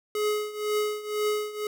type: tone with tremolo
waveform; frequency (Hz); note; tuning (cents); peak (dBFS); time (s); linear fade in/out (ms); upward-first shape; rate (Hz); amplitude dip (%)
square; 421.8; G#4; +27; -23; 0.15-1.67; 2; triangle; 2; 85
effects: none